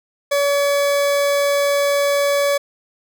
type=tone; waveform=40% pulse; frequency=568 Hz; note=C#5; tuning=42 cents sharp; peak=-14 dBFS; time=0.31-2.58 s; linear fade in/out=10 ms; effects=none

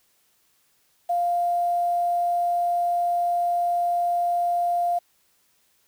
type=tone with quantisation; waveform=sine; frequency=698.5 Hz; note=F5; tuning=in tune; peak=-20 dBFS; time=1.09-4.99 s; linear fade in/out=10 ms; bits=8; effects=white hiss -65 dBFS RMS until 5.87 s

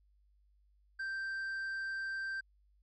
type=tone with tanh clipping; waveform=sine; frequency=1568 Hz; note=G6; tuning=in tune; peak=-37 dBFS; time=0.99-2.41 s; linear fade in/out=10 ms; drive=4 dB; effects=added 50 Hz sine -66 dBFS peak until 2.82 s

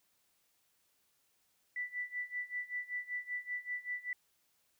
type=tone with tremolo; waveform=sine; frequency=1975.5 Hz; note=B6; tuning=in tune; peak=-34 dBFS; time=1.76-4.13 s; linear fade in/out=2 ms; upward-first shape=sine; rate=5.2 Hz; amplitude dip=90%; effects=white hiss -75 dBFS RMS until 4.79 s

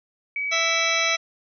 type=tone with pitch glide; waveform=sine; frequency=2275 to 2290 Hz; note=C#7 to D7; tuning=+44 to -44 cents; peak=-24 dBFS; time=0.36-1.16 s; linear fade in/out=2 ms; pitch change=+12 cents; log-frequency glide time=0.51-0.65 s
type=harmonic tone; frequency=660 Hz; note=E5; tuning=2 cents sharp; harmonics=1 / 2 / 3 / 4 / 5 / 6 / 8 / 9; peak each=-29 / -28 / -28 / -31 / -31 / -28 / -32 / -30 dBFS; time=0.51-1.17 s; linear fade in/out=20 ms
effects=none

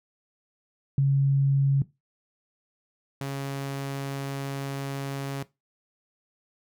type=tone pair in turn; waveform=sine / sawtooth; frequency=138 / 138 Hz; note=C#3 / C#3; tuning=-7 / -7 cents; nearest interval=unison; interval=0 cents; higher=neither; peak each=-18 / -26 dBFS; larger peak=first; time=0.98-1.82 / 3.21-5.43 s; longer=second; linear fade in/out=2 ms; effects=noise-tail reverb RT60 0.2 s tail -17 dB re dry

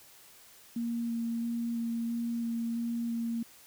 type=tone with vibrato; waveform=sine; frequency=232.7 Hz; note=A#3; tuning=3 cents flat; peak=-30 dBFS; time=0.76-3.43 s; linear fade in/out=5 ms; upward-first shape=square; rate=1.5 Hz; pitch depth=9 cents each way; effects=white hiss -56 dBFS RMS until 3.66 s

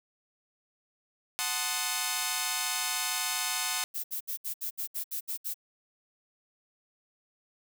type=chord; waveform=5% pulse; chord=F# diminished seventh; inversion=none; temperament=equal; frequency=740 / 880 / 1046.5 / 1244.5 Hz; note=F#5 / A5 / C6 / Eb6; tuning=0 / 0 / 0 / 0 cents; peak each=-23 dBFS; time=1.39-3.84 s; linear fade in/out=0 ms
type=noise bursts; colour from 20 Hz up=violet; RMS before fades=-34 dBFS; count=10; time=3.94-5.543 s; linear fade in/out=20 ms; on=100 ms; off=67 ms
effects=none

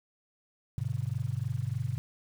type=chord; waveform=sine; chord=G major; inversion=none; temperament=equal with one note detuned; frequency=100.23 / 123.47 / 146.83 Hz; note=G2 / B2 / D3; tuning=+39 / 0 / 0 cents; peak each=-35 / -32 / -37 dBFS; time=0.78-1.98 s; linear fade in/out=0 ms; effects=9-bit

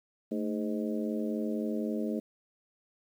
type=harmonic tone with a mistuned harmonic; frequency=103.83 Hz; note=G#2; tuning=in tune; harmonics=2 / 3 / 4 / 5 / 6; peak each=-32 / -36 / -38 / -40 / -42 dBFS; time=0.31-2.2 s; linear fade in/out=10 ms; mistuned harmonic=2; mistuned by=+100 cents; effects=10-bit

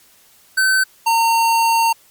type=tone pair in turn; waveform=square; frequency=1530 / 914.7 Hz; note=G6 / A#5; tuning=-42 / -33 cents; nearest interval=major sixth; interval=891 cents; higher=first; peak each=-13 dBFS; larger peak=neither; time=0.57-0.84 / 1.06-1.93 s; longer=second; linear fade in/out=10 ms; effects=white hiss -51 dBFS RMS until 2.1 s + MP3 96 kbps

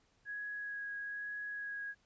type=tone with vibrato; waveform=sine; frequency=1661.2 Hz; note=G#6; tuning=in tune; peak=-39 dBFS; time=0.25-1.95 s; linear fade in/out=50 ms; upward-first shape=sine; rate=1.1 Hz; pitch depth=11 cents each way; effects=pink hiss -73 dBFS RMS until 2.05 s + resampled to 16000 Hz

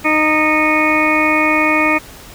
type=harmonic tone with a mistuned harmonic; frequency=308.2 Hz; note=D#4; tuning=16 cents flat; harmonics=1 / 2 / 3 / 4 / 6 / 7 / 8; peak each=-17 / -20 / -21 / -19 / -22 / -17 / -18 dBFS; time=0.04-1.99 s; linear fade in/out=20 ms; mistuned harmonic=7; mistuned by=+29 cents; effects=pink hiss -37 dBFS RMS until 2.34 s

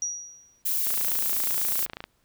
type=tone with exponential decay; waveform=sine; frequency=5770 Hz; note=F#8; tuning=44 cents flat; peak=-24 dBFS; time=0.02-0.62 s; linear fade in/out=1 ms; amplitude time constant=130 ms
type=noise; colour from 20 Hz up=violet; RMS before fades=-26 dBFS; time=0.65-1.86 s; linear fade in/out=10 ms
type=click train; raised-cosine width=0.3 ms; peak=-19 dBFS; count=34; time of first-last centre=0.87-2.04 s; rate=28.2 Hz
effects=pink hiss -69 dBFS RMS until 2.24 s

